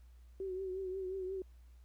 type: tone with vibrato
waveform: sine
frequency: 377.3 Hz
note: F#4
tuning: 34 cents sharp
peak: -37 dBFS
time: 0.4-1.42 s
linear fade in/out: 2 ms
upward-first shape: triangle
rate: 5.6 Hz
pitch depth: 60 cents each way
effects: added 60 Hz sine -55 dBFS peak until 1.84 s + pink hiss -75 dBFS RMS until 1.84 s